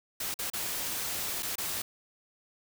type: noise with dropouts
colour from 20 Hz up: white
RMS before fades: -34 dBFS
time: 0.2-1.82 s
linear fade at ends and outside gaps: 5 ms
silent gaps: 0.342-0.389 / 0.501-0.534 / 1.425-1.429 / 1.556-1.581 s
effects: none